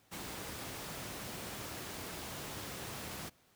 pink noise, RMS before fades -43 dBFS, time 0.11-3.3 s, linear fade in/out 20 ms, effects pink hiss -68 dBFS RMS until 3.55 s + high-pass 80 Hz 12 dB/octave

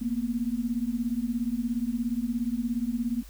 sine beating tone pair, 228.8 / 245.8 Hz, A#3 / B3, -32 / -8 cents, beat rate 17 Hz, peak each -29 dBFS, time 0.01-3.23 s, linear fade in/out 10 ms, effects added 49 Hz sine -44 dBFS peak until 3.29 s + white hiss -54 dBFS RMS until 3.29 s

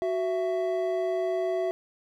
triangle tone pair together, 371.9 / 664 Hz, F#4 / E5, +9 / +12 cents, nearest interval minor seventh, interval 1003 cents, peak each -26 dBFS, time 0.02-1.71 s, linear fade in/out 0 ms, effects none

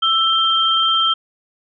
sine tone pair together, 1325 / 3159 Hz, E6 / G7, +9 / +13 cents, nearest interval octave + minor third, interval 1504 cents, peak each -17 / -15 dBFS, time 0.02-1.14 s, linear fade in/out 10 ms, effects none

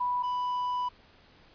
sine / triangle tone pair in turn, 986 / 990.4 Hz, B5 / B5, -3 / +5 cents, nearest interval unison, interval 8 cents, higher second, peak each -26 dBFS, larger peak neither, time 0-0.23 / 0.23-0.89 s, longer second, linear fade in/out 10 ms, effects pink hiss -58 dBFS RMS until 1.54 s + resampled to 11025 Hz

